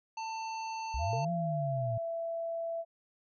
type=harmonic tone; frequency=892 Hz; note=A5; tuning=23 cents sharp; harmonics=1 / 3 / 5 / 7; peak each=-36 / -46 / -50 / -53 dBFS; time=0.17-1.25 s; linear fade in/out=5 ms
type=linear two-way sweep; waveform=sine; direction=up then down; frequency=55 to 174.61 to 111.9 Hz; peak=-32 dBFS; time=0.94-1.98 s; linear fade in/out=5 ms; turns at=1.31 s
type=tone with pitch glide; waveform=sine; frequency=686 to 666.5 Hz; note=F5 to E5; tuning=-31 to +19 cents; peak=-33 dBFS; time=0.98-2.85 s; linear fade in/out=50 ms; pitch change=-50 cents; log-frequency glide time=1.16-2.05 s
type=tone with exponential decay; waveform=sine; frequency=454.5 Hz; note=A#4; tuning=44 cents flat; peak=-36 dBFS; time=1.13-1.37 s; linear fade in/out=0 ms; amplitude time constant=51 ms
effects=none